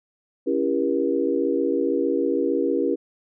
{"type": "chord", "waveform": "sine", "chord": "C# diminished seventh", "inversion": "none", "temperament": "just", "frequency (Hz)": [277.2, 332.6, 399.1, 479], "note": ["C#4", "E4", "G4", "Bb4"], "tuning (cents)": [0, 16, 31, 47], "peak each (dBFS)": -25, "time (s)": [0.46, 2.96], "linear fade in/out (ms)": 20, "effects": []}